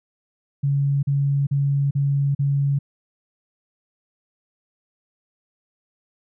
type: tone bursts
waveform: sine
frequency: 140.3 Hz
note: C#3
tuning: 21 cents sharp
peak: -17 dBFS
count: 5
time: 0.63-2.79 s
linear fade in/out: 10 ms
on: 400 ms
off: 40 ms
effects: none